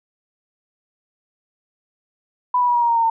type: tone with pitch steps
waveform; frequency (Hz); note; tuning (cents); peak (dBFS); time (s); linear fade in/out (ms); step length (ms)
sine; 992 / 979.5 / 967.1 / 954.9 / 942.8 / 930.9 / 919.2 / 907.6; B5 / B5 / B5 / A#5 / A#5 / A#5 / A#5 / A#5; +7 / -15 / -37 / +41 / +19 / -3 / -25 / -47; -14; 2.54-3.1; 5; 70
effects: none